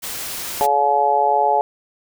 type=noise; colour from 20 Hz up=white; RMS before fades=-28 dBFS; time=0.02-0.67 s; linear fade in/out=20 ms
type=harmonic tone; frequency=142.2 Hz; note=C#3; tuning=45 cents sharp; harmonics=3 / 4 / 5 / 6; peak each=-23 / -22 / -19 / -16 dBFS; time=0.61-1.61 s; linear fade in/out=0 ms
effects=none